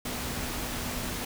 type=tone in noise; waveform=sine; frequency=245.7 Hz; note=B3; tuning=9 cents flat; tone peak=-41 dBFS; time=0.05-1.25 s; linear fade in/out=5 ms; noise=pink; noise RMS=-34 dBFS; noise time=0.05-1.25 s; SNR=-10 dB; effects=none